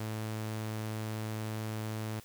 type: tone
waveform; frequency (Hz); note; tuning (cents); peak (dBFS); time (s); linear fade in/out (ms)
sawtooth; 109; A2; -16; -31; 0-2.2; 5
effects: white hiss -56 dBFS RMS until 2.24 s